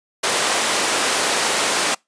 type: high-pass noise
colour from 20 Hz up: pink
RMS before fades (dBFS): -19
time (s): 0.23-1.95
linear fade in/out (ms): 10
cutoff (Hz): 460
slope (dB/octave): 12
effects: noise-tail reverb RT60 0.2 s tail -26 dB re dry + resampled to 22050 Hz